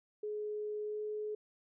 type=tone with pitch glide; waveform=sine; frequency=421.7 to 424.4 Hz; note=G#4 to G#4; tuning=+26 to +38 cents; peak=-36 dBFS; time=0.23-1.35 s; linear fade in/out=5 ms; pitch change=+12 cents; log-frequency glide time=0.86-1 s; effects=none